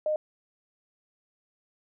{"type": "tone", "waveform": "sine", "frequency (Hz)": 613, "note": "D#5", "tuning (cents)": -26, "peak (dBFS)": -24, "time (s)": [0.06, 0.16], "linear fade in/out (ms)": 2, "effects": []}